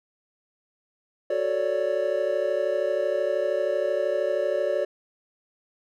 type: chord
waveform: triangle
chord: D major seventh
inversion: first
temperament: equal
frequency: 370 / 440 / 554.4 / 587.3 Hz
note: F#4 / A4 / C#5 / D5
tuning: 0 / 0 / 0 / 0 cents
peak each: -29 / -29 / -25 / -24 dBFS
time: 1.3-4.85 s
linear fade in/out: 5 ms
effects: none